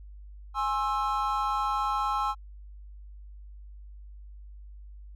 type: chord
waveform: triangle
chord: Ab augmented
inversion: none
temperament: equal with one note detuned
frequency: 830.6 / 1067.3 / 1318.5 Hz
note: Ab5 / C6 / E6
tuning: 0 / +34 / 0 cents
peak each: -28 dBFS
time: 0.54-2.35 s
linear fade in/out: 50 ms
effects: tanh soft clip ceiling -14 dBFS + added 50 Hz sine -43 dBFS peak until 5.15 s